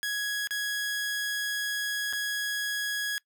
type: tone with dropouts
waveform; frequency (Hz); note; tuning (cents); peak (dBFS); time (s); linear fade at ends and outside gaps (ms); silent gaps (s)
sawtooth; 1665; G#6; +4; -25; 0.03-3.18; 0; 0.472-0.508 / 2.127-2.133
effects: noise-tail reverb RT60 0.1 s tail -23 dB re dry